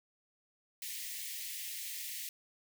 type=high-pass noise; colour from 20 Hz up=white; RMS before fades=-42 dBFS; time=0.82-2.29 s; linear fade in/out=2 ms; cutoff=1800 Hz; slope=96 dB/octave; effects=none